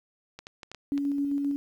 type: clicks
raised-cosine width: 0.2 ms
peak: -24 dBFS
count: 6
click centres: 0.39 / 0.469 / 0.632 / 0.716 / 0.747 / 0.978 s
type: tone with tremolo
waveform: sine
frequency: 282.7 Hz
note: C#4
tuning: 34 cents sharp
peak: -24 dBFS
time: 0.92-1.56 s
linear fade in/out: 0 ms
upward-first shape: square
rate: 7.6 Hz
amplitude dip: 25%
effects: 10-bit